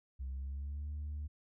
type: tone with pitch glide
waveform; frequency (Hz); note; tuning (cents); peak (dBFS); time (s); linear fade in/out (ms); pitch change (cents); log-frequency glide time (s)
sine; 65.8 to 74.29; C2 to D2; +10 to +20; -36; 0.19-1.28; 20; +210; 0.3-0.89
effects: tanh soft clip ceiling -36 dBFS